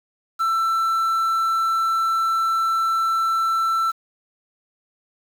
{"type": "tone", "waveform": "triangle", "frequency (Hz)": 1335, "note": "E6", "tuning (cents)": 22, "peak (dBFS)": -16, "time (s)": [0.39, 3.92], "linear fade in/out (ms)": 20, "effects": ["7-bit"]}